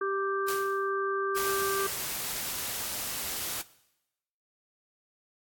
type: harmonic tone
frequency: 392 Hz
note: G4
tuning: in tune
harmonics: 1 / 3 / 4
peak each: -30 / -32 / -36 dBFS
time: 0.01-1.87 s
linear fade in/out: 5 ms
type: noise with exponential decay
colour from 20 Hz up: white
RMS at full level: -32 dBFS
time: 0.48-0.9 s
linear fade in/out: 5 ms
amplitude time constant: 90 ms
type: noise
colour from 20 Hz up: white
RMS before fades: -34 dBFS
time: 1.36-3.62 s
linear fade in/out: 10 ms
effects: noise-tail reverb RT60 0.9 s tail -19 dB re dry + AAC 64 kbps